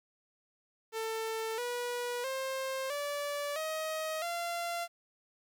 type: tone with pitch steps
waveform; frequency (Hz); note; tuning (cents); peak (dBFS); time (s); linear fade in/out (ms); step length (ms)
sawtooth; 445.8 / 486.1 / 530.1 / 578.1 / 630.5 / 687.5; A4 / B4 / C5 / D5 / D#5 / F5; +23 / -28 / +23 / -27 / +23 / -27; -30; 0.92-4.88; 50; 660
effects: 11-bit